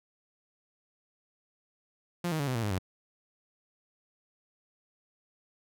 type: tone with pitch steps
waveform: sawtooth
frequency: 174.61 / 157.37 / 141.83 / 127.82 / 115.2 / 103.82 / 93.57 Hz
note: F3 / D#3 / C#3 / C3 / A#2 / G#2 / F#2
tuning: 0 / +20 / +40 / -40 / -20 / 0 / +20 cents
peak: -25 dBFS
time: 2.24-2.786 s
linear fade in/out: 5 ms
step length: 78 ms
effects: none